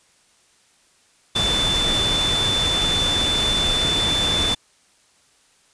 sine tone in noise, 3520 Hz, A7, in tune, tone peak -19 dBFS, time 1.35-4.55 s, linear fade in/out 10 ms, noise pink, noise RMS -24 dBFS, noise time 1.35-4.55 s, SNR +2 dB, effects white hiss -58 dBFS RMS until 5.73 s + resampled to 22050 Hz

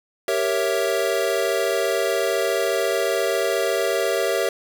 square chord, G diminished seventh, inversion none, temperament equal, 392 / 466.2 / 554.4 / 659.3 Hz, G4 / Bb4 / Db5 / Fb5, 0 / 0 / 0 / 0 cents, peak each -26 dBFS, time 0.28-4.49 s, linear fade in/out 2 ms, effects none

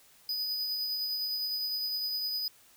square tone with tremolo, 4978 Hz, D#8, in tune, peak -30 dBFS, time 0.29-2.48 s, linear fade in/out 2 ms, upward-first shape triangle, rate 9.8 Hz, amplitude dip 30%, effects white hiss -60 dBFS RMS until 2.76 s

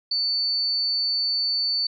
sine tone, 4500 Hz, C#8, 25 cents sharp, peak -21 dBFS, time 0.11-1.87 s, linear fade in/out 5 ms, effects none

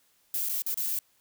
violet noise with dropouts, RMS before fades -30 dBFS, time 0.34-0.99 s, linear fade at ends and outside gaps 2 ms, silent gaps 0.488-0.494 / 0.621-0.663 / 0.743-0.773 s, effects white hiss -67 dBFS RMS until 1.2 s

